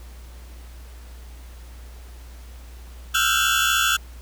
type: tone cluster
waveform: 30% pulse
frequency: 1319 / 1383 / 1456 / 1566 / 3410 Hz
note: E6 / F6 / F#6 / G6 / G#7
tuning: +1 / -17 / -28 / -2 / +45 cents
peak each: -22 dBFS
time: 3.14-3.97 s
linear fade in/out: 10 ms
effects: added 60 Hz sine -38 dBFS peak until 4.21 s + pink hiss -50 dBFS RMS until 4.21 s